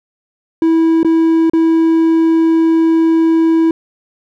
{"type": "tone with dropouts", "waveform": "triangle", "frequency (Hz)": 326.3, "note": "E4", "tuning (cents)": -18, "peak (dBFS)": -6, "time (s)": [0.62, 3.71], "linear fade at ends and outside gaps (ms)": 2, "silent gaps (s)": [[1.031, 1.047], [1.498, 1.534]], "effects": []}